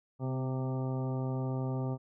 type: harmonic tone with a mistuned harmonic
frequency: 130.81 Hz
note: C3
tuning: in tune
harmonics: 1 / 2 / 3 / 4 / 5 / 6 / 7 / 9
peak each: -32 / -38 / -42 / -44 / -46 / -48 / -49 / -51 dBFS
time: 0.19-1.98 s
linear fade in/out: 50 ms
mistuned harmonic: 2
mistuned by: -19 cents
effects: none